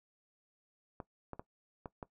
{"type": "clicks", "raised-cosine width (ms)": 1, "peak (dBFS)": -28, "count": 5, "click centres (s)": [1.002, 1.333, 1.395, 1.858, 2.028], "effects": ["noise-tail reverb RT60 0.1 s tail -18 dB re dry"]}